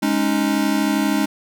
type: chord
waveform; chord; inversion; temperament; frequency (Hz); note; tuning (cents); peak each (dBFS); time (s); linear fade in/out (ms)
square; Ab suspended fourth; none; equal with one note detuned; 207.7 / 277.2 / 309.9; Ab3 / Db4 / Eb4; 0 / 0 / -7; -22; 0.02-1.26; 10
effects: none